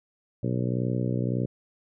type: harmonic tone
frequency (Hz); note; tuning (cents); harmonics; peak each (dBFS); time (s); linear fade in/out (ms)
61.74; B1; 0; 2 / 3 / 4 / 5 / 6 / 7 / 8 / 9; -27 / -31 / -33 / -35 / -37 / -38 / -39 / -40; 0.43-1.46; 5
effects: none